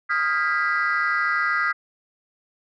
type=chord; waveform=sine; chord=F half-diminished seventh; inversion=third; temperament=equal with one note detuned; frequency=1244.5 / 1396.9 / 1624.2 / 1975.5 Hz; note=Eb6 / F6 / Ab6 / Cb7; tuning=0 / 0 / -39 / 0 cents; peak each=-24 / -24 / -24 / -24 dBFS; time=0.09-1.73 s; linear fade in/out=20 ms; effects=tanh soft clip ceiling -14 dBFS